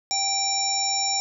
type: harmonic tone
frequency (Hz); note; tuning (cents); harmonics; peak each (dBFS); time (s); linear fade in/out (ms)
783; G5; -2; 1 / 3 / 5 / 7 / 9; -28 / -35 / -34 / -25 / -27; 0.11-1.2; 0
effects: none